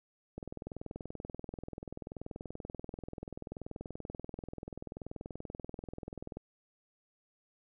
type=click train; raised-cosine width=2 ms; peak=-28 dBFS; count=125; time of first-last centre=0.38-6.37 s; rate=20.7 Hz; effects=none